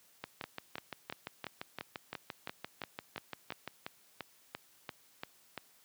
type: two click trains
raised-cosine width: 0.3 ms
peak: -23 / -23 dBFS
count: 21 / 16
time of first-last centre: 0.24-3.676 / 0.44-5.577 s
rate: 5.82 / 2.92 Hz
effects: white hiss -65 dBFS RMS until 5.84 s + high-pass 100 Hz 12 dB/octave